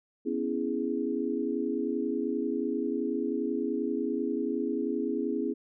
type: chord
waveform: sine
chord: C# minor seventh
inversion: third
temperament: equal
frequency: 246.9 / 277.2 / 329.6 / 415.3 Hz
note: B3 / C#4 / E4 / G#4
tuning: 0 / 0 / 0 / 0 cents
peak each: -33 dBFS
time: 0.25-5.54 s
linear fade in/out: 20 ms
effects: none